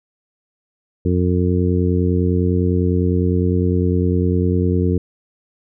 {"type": "harmonic tone", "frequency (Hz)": 89.9, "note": "F#2", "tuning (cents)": -49, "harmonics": [1, 2, 3, 4, 5], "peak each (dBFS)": [-17, -20, -22, -23, -24], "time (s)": [1.05, 4.98], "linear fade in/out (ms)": 5, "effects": []}